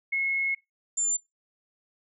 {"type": "tone pair in turn", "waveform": "sine", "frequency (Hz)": [2175, 7198], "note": ["C#7", "A8"], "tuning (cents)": [-33, 38], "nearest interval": "octave + major sixth", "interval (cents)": 2071, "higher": "second", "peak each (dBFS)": -24, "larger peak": "neither", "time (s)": [[0.12, 0.55], [0.97, 1.17]], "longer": "first", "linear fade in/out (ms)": 10, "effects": ["noise-tail reverb RT60 0.2 s tail -21 dB re dry"]}